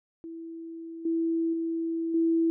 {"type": "tone with level steps", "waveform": "sine", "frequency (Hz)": 329.6, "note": "E4", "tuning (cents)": 0, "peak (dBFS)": [-37, -24, -27, -21], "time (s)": [0.24, 2.5], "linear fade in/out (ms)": 0, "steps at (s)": [1.05, 1.53, 2.14], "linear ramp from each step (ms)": 5, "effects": []}